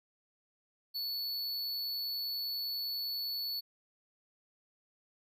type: tone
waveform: square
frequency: 4435 Hz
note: C#8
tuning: in tune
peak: -35 dBFS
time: 0.94-3.61 s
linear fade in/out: 20 ms
effects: none